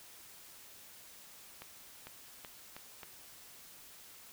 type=accelerating click train; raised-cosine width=0.3 ms; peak=-30 dBFS; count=5; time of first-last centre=1.62-3.032 s; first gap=450 ms; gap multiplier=0.84; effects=white hiss -55 dBFS RMS until 4.32 s